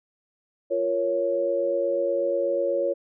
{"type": "chord", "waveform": "sine", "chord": "Bb minor", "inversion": "second", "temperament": "equal", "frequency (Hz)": [349.2, 466.2, 554.4], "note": ["F4", "Bb4", "Db5"], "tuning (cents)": [0, 0, 0], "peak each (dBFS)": [-29, -29, -23], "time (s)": [0.7, 2.94], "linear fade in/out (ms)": 20, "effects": []}